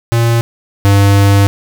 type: tone pair in turn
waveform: square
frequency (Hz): 116.54 / 99.86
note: A#2 / G2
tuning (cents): 0 / +33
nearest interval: minor third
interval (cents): 267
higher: first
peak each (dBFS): -9 / -6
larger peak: second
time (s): 0.12-0.41 / 0.85-1.47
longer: second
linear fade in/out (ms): 0
effects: 7-bit